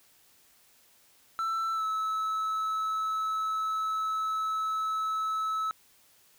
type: tone with pitch glide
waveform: triangle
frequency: 1332 to 1300.1 Hz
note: E6 to E6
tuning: +18 to -24 cents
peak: -26 dBFS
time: 1.39-5.71 s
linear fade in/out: 0 ms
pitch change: -42 cents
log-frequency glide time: 1.73-1.84 s
effects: white hiss -62 dBFS RMS until 6.38 s